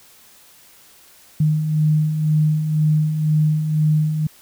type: beating tone pair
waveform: sine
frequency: 152 / 154 Hz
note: D#3 / D#3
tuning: -40 / -17 cents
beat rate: 2 Hz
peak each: -24 / -15 dBFS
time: 1.4-4.27 s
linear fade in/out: 5 ms
effects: white hiss -49 dBFS RMS until 4.41 s